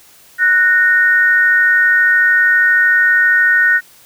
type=tone pair together; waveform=sine; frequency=1480 / 1847.2 Hz; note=F#6 / A#6; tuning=0 / -16 cents; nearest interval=major third; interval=384 cents; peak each=-11 dBFS; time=0.38-3.81 s; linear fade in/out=50 ms; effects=white hiss -45 dBFS RMS until 4.05 s

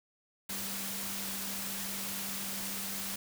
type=tone in noise; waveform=sine; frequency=196 Hz; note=G3; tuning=in tune; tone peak=-45 dBFS; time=0.49-3.16 s; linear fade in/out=5 ms; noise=white; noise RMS=-38 dBFS; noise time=0.49-3.16 s; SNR=-10 dB; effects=none

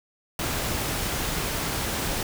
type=noise; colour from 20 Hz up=pink; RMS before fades=-28 dBFS; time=0.39-2.23 s; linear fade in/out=2 ms; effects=none

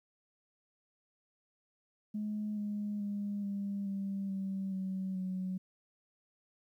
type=tone with pitch steps; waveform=sine; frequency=210.9 / 207.2 / 203.5 / 199.87 / 196.32 / 192.84 / 189.42 / 186.05 Hz; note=G#3 / G#3 / G#3 / G3 / G3 / G3 / F#3 / F#3; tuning=+27 / -4 / -35 / +34 / +3 / -28 / +41 / +10 cents; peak=-33 dBFS; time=2.14-5.58 s; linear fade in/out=10 ms; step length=430 ms; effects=tanh soft clip ceiling -29 dBFS + 12-bit

